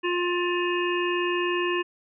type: harmonic tone with a mistuned harmonic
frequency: 352.6 Hz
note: F4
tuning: 17 cents sharp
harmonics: 1 / 3 / 5 / 7 / 8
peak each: -25 / -30 / -32 / -33 / -34 dBFS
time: 0.03-1.83 s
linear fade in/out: 20 ms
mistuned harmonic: 7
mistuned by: +47 cents
effects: none